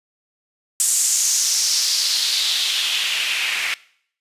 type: noise with band-pass filter sweep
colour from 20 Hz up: white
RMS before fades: -20 dBFS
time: 0.8-3.74 s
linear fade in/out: 0 ms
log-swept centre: 8000 to 2200 Hz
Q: 3
effects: noise-tail reverb RT60 0.6 s tail -21 dB re dry + resampled to 32000 Hz